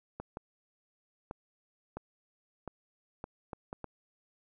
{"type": "clicks", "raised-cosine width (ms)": 1, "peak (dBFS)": -25, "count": 9, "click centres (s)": [0.2, 0.371, 1.311, 1.97, 2.677, 3.241, 3.532, 3.729, 3.843], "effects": []}